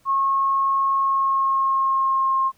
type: tone with pitch glide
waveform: sine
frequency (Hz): 1088 to 1066.8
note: C#6 to C6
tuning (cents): -33 to +33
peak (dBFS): -17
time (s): 0.05-2.52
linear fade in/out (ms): 50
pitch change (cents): -34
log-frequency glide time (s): 0.98-2.4
effects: pink hiss -60 dBFS RMS until 2.57 s